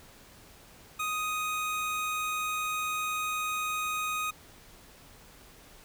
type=tone; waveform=25% pulse; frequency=1248 Hz; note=D#6; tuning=5 cents sharp; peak=-26 dBFS; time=0.99-4.31 s; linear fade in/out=10 ms; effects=pink hiss -54 dBFS RMS until 5.84 s